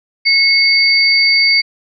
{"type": "tone pair together", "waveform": "sine", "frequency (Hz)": [2182, 4623], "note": ["C#7", "D8"], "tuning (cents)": [-28, -28], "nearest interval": "octave + minor second", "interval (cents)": 1300, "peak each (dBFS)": -11, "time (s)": [0.25, 1.62], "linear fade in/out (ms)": 20, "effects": []}